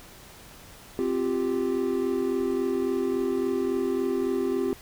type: chord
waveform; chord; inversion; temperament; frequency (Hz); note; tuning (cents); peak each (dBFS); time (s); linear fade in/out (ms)
triangle; C suspended fourth; none; just; 261.6 / 348.8 / 392.4; C4 / F4 / G4; 0 / -2 / +2; -27 / -27 / -25; 0.99-4.73; 0
effects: pink hiss -48 dBFS RMS until 4.81 s